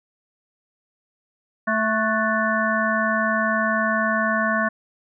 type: harmonic tone with a mistuned harmonic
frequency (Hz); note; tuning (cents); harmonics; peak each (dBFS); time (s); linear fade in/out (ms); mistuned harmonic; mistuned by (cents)
220; A3; 0; 1 / 3 / 5 / 7 / 8; -25 / -25 / -25 / -25 / -25; 1.67-4.69; 10; 7; -64
effects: none